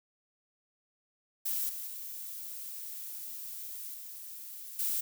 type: noise with level steps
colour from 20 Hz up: violet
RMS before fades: -33 / -40 / -42 / -45 / -32 dBFS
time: 1.45-5.01 s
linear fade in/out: 10 ms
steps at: 1.69 / 1.87 / 3.94 / 4.79 s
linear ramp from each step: 2 ms
effects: none